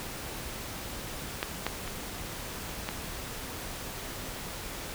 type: clicks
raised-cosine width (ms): 0.3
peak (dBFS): -12 / -12 / -22 / -15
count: 4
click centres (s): 1.429 / 1.666 / 1.877 / 2.889
effects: pink hiss -39 dBFS RMS until 4.94 s